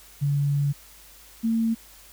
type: tone pair in turn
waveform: sine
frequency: 142.6 / 226.4 Hz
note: C#3 / A3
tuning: +49 / +50 cents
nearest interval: minor sixth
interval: 801 cents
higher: second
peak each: -20 dBFS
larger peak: neither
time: 0.21-0.73 / 1.43-1.75 s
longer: first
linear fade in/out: 20 ms
effects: added 50 Hz sine -55 dBFS peak until 2.12 s + white hiss -50 dBFS RMS until 2.12 s